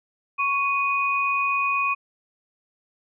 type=tone pair together; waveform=sine; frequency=1106.9 / 2485 Hz; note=C#6 / D#7; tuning=-3 / -3 cents; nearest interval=octave + major second; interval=1400 cents; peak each=-23 dBFS; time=0.38-1.95 s; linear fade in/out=20 ms; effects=none